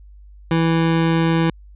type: tone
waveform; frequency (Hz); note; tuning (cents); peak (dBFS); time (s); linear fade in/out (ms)
25% pulse; 164.5; E3; -3; -11; 0.51-1.5; 2
effects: added 50 Hz sine -40 dBFS peak until 1.75 s + resampled to 8000 Hz